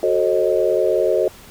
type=chord; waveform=sine; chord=F# diminished seventh; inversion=none; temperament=equal with one note detuned; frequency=370 / 440 / 535.8 / 622.3 Hz; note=F#4 / A4 / C5 / Eb5; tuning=0 / 0 / +41 / 0 cents; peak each=-20 dBFS; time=0.03-1.28 s; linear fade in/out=2 ms; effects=pink hiss -43 dBFS RMS until 1.5 s